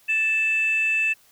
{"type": "tone pair together", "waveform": "sine", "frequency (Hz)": [1760, 2637], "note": ["A6", "E7"], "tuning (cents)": [0, 0], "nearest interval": "perfect fifth", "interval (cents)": 700, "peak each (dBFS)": [-29, -18], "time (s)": [0.08, 1.14], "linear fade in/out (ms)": 20, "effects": ["tanh soft clip ceiling -15 dBFS", "white hiss -57 dBFS RMS until 1.31 s"]}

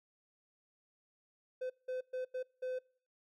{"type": "tone bursts at uneven times", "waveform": "triangle", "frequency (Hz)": 510, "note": "C5", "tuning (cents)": -44, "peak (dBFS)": -34, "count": 5, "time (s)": [[1.61, 1.7], [1.88, 2.01], [2.13, 2.25], [2.34, 2.43], [2.62, 2.79]], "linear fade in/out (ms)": 10, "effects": ["noise-tail reverb RT60 0.5 s tail -25 dB re dry"]}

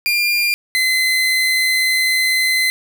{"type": "tone pair in turn", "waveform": "30% pulse", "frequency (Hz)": [2399, 2046], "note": ["D7", "C7"], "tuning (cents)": [36, -39], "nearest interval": "minor third", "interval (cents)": 275, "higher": "first", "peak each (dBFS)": [-12, -11], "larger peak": "second", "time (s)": [[0.06, 0.54], [0.75, 2.7]], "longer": "second", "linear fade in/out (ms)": 0, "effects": []}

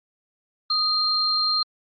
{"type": "tone pair together", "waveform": "sine", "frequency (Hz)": [1244.5, 4186], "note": ["D#6", "C8"], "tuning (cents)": [0, 0], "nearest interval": "octave + major sixth", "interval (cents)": 2100, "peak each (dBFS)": [-27, -20], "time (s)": [0.7, 1.63], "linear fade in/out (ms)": 5, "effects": ["Opus 48 kbps"]}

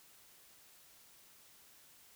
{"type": "silence", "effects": ["white hiss -62 dBFS RMS until 2.15 s"]}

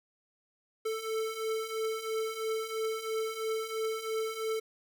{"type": "beating tone pair", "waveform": "square", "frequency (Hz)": [440, 443], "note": ["A4", "A4"], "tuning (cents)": [0, 12], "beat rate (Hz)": 3, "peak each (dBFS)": [-38, -34], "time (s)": [0.85, 4.6], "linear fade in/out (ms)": 10, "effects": []}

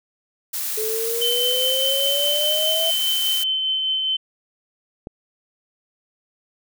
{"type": "noise", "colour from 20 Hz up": "blue", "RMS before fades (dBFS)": -26, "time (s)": [0.53, 3.44], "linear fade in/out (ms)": 10}
{"type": "exponential sweep", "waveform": "sine", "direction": "up", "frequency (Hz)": [430.6, 659.3], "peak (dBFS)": -24, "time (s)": [0.77, 2.91], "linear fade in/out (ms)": 10}
{"type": "tone with tremolo", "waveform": "sine", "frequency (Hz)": 3072, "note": "G7", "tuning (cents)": -36, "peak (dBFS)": -18, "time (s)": [1.21, 4.17], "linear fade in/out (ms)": 10, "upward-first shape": "triangle", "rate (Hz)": 4.9, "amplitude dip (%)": 30}
{"type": "click", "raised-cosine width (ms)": 2, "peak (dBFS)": -19, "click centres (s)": 5.071}
{"effects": []}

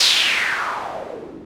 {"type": "noise with low-pass filter sweep", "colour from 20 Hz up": "blue", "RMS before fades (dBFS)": -21, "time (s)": [0, 1.45], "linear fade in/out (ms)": 5, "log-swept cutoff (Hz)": [4600, 270], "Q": 3.2, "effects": []}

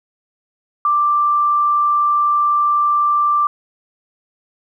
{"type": "tone", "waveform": "sine", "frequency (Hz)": 1178, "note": "D6", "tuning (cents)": 5, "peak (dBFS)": -12, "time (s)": [0.85, 3.47], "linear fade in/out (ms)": 2, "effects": ["9-bit"]}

